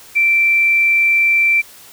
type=tone; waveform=sine; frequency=2344 Hz; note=D7; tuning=4 cents flat; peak=-10 dBFS; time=0.15-1.62 s; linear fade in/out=20 ms; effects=white hiss -41 dBFS RMS until 1.92 s